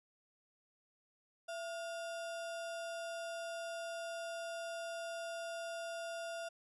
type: tone with sample-and-hold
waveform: sine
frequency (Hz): 671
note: E5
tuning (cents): +31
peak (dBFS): -40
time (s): 1.48-6.49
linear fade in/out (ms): 10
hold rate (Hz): 2100
effects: resampled to 24000 Hz